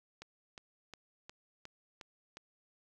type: click train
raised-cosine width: 0.2 ms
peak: -30 dBFS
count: 7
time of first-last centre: 0.22-2.371 s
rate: 2.79 Hz
effects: 11-bit